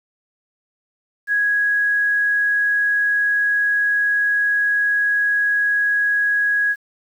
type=tone; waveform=sine; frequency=1661.2 Hz; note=G#6; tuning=in tune; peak=-15 dBFS; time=1.27-6.76 s; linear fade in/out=50 ms; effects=8-bit